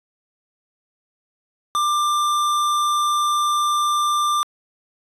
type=tone with tanh clipping; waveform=sine; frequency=1188 Hz; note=D6; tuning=20 cents sharp; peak=-19 dBFS; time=1.75-4.43 s; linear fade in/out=0 ms; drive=18 dB; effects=resampled to 32000 Hz